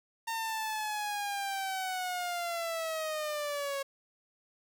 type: linear sweep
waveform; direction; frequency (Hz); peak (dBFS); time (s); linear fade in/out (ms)
sawtooth; down; 914 to 548; -29; 0.27-3.83; 10
effects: 10-bit